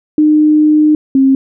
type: tone pair in turn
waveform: sine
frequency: 304.4 / 268.1 Hz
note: D#4 / C4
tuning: -38 / +42 cents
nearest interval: major second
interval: 220 cents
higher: first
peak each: -5 dBFS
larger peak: neither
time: 0.18-0.95 / 1.15-1.35 s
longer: first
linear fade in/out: 2 ms
effects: none